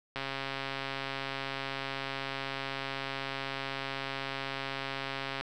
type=click train; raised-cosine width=0.3 ms; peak=-19 dBFS; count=715; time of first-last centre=0.16-5.41 s; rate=136 Hz; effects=none